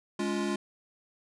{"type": "chord", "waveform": "square", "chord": "Db major", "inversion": "second", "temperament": "equal with one note detuned", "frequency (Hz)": [207.7, 281.7, 349.2], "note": ["Ab3", "Db4", "F4"], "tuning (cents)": [0, 28, 0], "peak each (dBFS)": [-33, -36, -33], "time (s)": [0.19, 0.56], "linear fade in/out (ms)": 5, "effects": ["resampled to 22050 Hz"]}